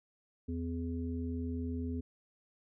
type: harmonic tone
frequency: 84 Hz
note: E2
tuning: 33 cents sharp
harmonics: 1 / 3 / 5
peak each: -37 / -37 / -46 dBFS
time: 0.48-2.01 s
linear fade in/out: 10 ms
effects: none